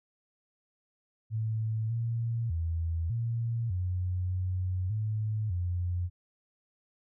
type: tone with pitch steps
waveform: sine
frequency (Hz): 110.4 / 115.8 / 82.8 / 115.9 / 90.9 / 92 / 107.8 / 88.8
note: A2 / A#2 / E2 / A#2 / F#2 / F#2 / A2 / F2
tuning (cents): +6 / -11 / +8 / -10 / -30 / -9 / -35 / +29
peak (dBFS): -28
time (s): 1.3-6.1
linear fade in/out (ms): 50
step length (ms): 600
effects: none